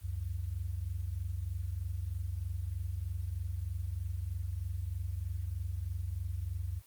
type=tone pair together; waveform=sine; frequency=69.3 / 92.5 Hz; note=C#2 / F#2; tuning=0 / 0 cents; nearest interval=perfect fourth; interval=500 cents; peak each=-38 / -36 dBFS; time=0.01-6.82 s; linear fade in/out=50 ms; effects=white hiss -62 dBFS RMS until 6.86 s + Opus 32 kbps